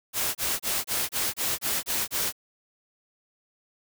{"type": "noise bursts", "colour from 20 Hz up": "white", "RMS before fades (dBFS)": -27, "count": 9, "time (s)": [0.13, 2.326], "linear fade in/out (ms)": 50, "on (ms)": 220, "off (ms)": 27, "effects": []}